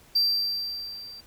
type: tone with level ramp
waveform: triangle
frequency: 4699 Hz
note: D8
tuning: in tune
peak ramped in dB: -17 to -40 dBFS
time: 0.15-1.21 s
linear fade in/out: 10 ms
effects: pink hiss -55 dBFS RMS until 1.26 s

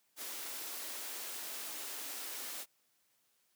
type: high-pass noise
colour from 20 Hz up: white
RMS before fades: -43 dBFS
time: 0.16-2.66 s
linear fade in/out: 50 ms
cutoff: 240 Hz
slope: 48 dB/octave
effects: white hiss -75 dBFS RMS until 3.55 s + high-pass 100 Hz 12 dB/octave

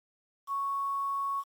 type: tone with quantisation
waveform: sine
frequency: 1108.7 Hz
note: C#6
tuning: in tune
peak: -29 dBFS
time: 0.47-1.44 s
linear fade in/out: 50 ms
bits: 9
effects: AAC 64 kbps

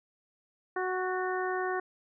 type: harmonic tone with a mistuned harmonic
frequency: 370 Hz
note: F#4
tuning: in tune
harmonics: 1 / 2 / 3 / 4 / 5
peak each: -32 / -35 / -37 / -38 / -39 dBFS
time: 0.76-1.8 s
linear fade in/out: 5 ms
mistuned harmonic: 5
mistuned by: -28 cents
effects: none

